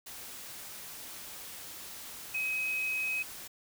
sine tone in noise, 2538 Hz, D#7, 34 cents sharp, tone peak -30 dBFS, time 2.34-3.23 s, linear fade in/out 10 ms, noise white, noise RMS -45 dBFS, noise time 0.06-3.48 s, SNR +12 dB, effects none

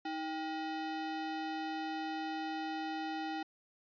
square ring-modulated tone, 554.4 Hz, C#5, in tune, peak -34 dBFS, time 0.05-3.43 s, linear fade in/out 5 ms, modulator 238 Hz, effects resampled to 11025 Hz

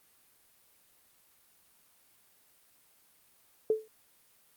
sine tone with exponential decay, 436.4 Hz, A4, 14 cents flat, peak -20 dBFS, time 3.7-3.88 s, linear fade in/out 2 ms, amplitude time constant 38 ms, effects white hiss -65 dBFS RMS until 4.56 s + Opus 32 kbps

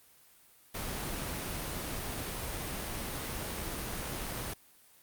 pink noise, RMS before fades -37 dBFS, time 0.74-4.54 s, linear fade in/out 10 ms, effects white hiss -61 dBFS RMS until 5.02 s + Opus 32 kbps

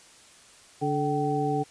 harmonic tone with a mistuned harmonic, 145 Hz, D3, 22 cents flat, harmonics 1 / 2 / 3 / 5, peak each -30 / -30 / -29 / -28 dBFS, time 0.81-1.64 s, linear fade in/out 20 ms, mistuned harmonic 5, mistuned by +100 cents, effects white hiss -53 dBFS RMS until 1.7 s + resampled to 22050 Hz

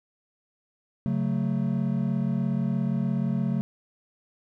triangle chord, F# minor, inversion second, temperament just, 138.75 / 185 / 222 Hz, C#3 / F#3 / A3, +2 / 0 / +16 cents, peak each -26 dBFS, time 1.06-3.61 s, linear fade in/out 0 ms, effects none

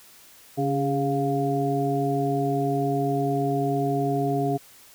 harmonic tone with a mistuned harmonic, 140.3 Hz, C#3, 21 cents sharp, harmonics 1 / 2 / 3 / 5, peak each -27 / -27 / -27 / -27 dBFS, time 0.57-4.58 s, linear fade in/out 20 ms, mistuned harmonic 3, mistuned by -48 cents, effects white hiss -51 dBFS RMS until 4.94 s

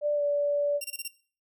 sine tone with pitch glide, 589 to 578.5 Hz, D5 to D5, +5 to -26 cents, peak -23 dBFS, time 0.01-0.81 s, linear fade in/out 50 ms, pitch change -31 cents, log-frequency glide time 0.14-0.23 s
10% pulse tone bursts, 2761 Hz, F7, 20 cents flat, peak -24 dBFS, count 5, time 0.81-1.08 s, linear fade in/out 5 ms, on 34 ms, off 25 ms
effects noise-tail reverb RT60 0.4 s tail -17 dB re dry

